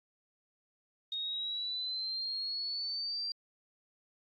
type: exponential sweep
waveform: sine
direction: up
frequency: 3716 to 4736 Hz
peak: -34 dBFS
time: 1.12-3.32 s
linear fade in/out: 2 ms
effects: AAC 48 kbps